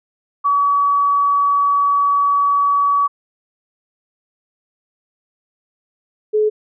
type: tone pair in turn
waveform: sine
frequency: 1137 / 427.1 Hz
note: C#6 / G#4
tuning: +44 / +48 cents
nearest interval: octave + perfect fourth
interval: 1696 cents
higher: first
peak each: -12 dBFS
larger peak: neither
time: 0.44-3.08 / 6.33-6.5 s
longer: first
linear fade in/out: 20 ms
effects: none